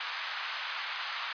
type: band-pass noise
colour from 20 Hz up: pink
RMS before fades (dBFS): -37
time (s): 0-1.33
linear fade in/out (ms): 5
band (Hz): 1000 to 4300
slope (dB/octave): 24
effects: resampled to 11025 Hz